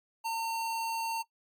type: tone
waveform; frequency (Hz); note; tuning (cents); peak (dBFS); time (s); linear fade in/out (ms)
square; 909; A#5; -44; -31; 0.24-1.23; 20
effects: noise-tail reverb RT60 0.1 s tail -17 dB re dry + MP3 96 kbps